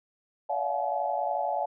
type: tone cluster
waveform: sine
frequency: 572 / 656 / 679 / 730 / 853 Hz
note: D5 / E5 / F5 / F#5 / G#5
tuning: -46 / -9 / -49 / -24 / +46 cents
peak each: -33 / -39 / -34 / -31 / -31 dBFS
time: 0.49-1.66 s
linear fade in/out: 10 ms
effects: none